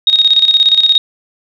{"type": "tone with tremolo", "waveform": "sine", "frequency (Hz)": 3740, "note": "A#7", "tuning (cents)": 5, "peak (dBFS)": -4, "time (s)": [0.07, 0.98], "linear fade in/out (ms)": 2, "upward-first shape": "square", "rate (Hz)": 17, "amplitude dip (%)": 65, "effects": []}